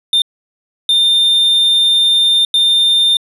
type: tone bursts at uneven times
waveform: triangle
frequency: 3610 Hz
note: A7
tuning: 44 cents sharp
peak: -7 dBFS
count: 3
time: 0.13-0.22 / 0.89-2.45 / 2.54-3.17 s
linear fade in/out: 2 ms
effects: resampled to 32000 Hz